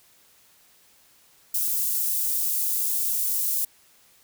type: high-pass noise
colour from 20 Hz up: white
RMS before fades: -25 dBFS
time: 1.54-3.65 s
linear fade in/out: 5 ms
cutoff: 10000 Hz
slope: 12 dB/octave
effects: white hiss -58 dBFS RMS until 4.23 s